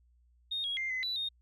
sine tone with pitch steps, 3698 / 3304 / 2100 / 2034 / 3961 / 3695 Hz, A#7 / G#7 / C7 / C7 / B7 / A#7, -15 / -10 / +6 / -50 / +4 / -16 cents, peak -31 dBFS, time 0.51-1.29 s, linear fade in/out 10 ms, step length 130 ms, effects tanh soft clip ceiling -27 dBFS + added 60 Hz sine -63 dBFS peak until 1.41 s

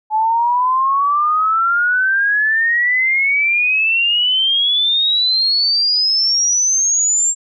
sine exponential sweep, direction up, 855 to 7490 Hz, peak -12 dBFS, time 0.1-7.35 s, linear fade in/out 50 ms, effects none

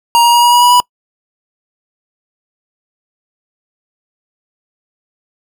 square tone with pitch steps, 941 / 947.5 / 954.1 / 960.8 / 967.5 / 974.2 / 981 Hz, A#5 / A#5 / A#5 / B5 / B5 / B5 / B5, +16 / +28 / +40 / -48 / -36 / -24 / -12 cents, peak -6 dBFS, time 0.15-0.801 s, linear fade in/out 0 ms, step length 93 ms, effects noise-tail reverb RT60 0.1 s tail -25 dB re dry

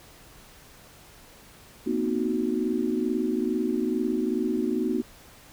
sine chord, C half-diminished seventh, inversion third, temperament equal with one note detuned, 233.1 / 255.4 / 311.1 / 370 Hz, Bb3 / C4 / Eb4 / Gb4, 0 / -42 / 0 / 0 cents, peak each -29 dBFS, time 1.86-5.02 s, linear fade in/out 10 ms, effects pink hiss -51 dBFS RMS until 5.52 s

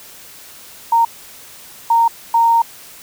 sine tone bursts at uneven times, 924 Hz, A#5, 16 cents flat, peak -9 dBFS, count 3, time 0.92-1.05 / 1.9-2.08 / 2.34-2.62 s, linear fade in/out 5 ms, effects white hiss -39 dBFS RMS until 3.02 s

